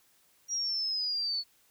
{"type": "linear sweep", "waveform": "sine", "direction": "down", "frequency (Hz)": [5730, 4402], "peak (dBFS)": -29, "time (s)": [0.48, 1.44], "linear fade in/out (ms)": 50, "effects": ["white hiss -66 dBFS RMS until 1.7 s"]}